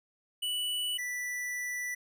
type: tone pair in turn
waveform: square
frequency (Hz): 2960 / 1972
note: F#7 / B6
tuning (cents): 0 / -3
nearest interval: perfect fifth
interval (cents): 703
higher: first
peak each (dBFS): -31 / -34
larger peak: first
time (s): 0.42-0.98 / 0.98-1.95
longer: second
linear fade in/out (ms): 10
effects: none